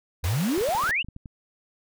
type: exponential sweep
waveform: sine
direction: up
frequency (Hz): 73.42 to 3047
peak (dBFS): -22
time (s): 0.23-1.03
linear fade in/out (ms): 20
type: high-pass noise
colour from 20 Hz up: pink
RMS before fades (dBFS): -35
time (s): 0.24-0.91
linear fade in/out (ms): 0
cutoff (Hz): 430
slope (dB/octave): 12
type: clicks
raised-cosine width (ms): 5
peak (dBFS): -27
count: 10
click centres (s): 0.579 / 0.611 / 0.689 / 0.75 / 0.838 / 0.893 / 1.046 / 1.086 / 1.164 / 1.258
effects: none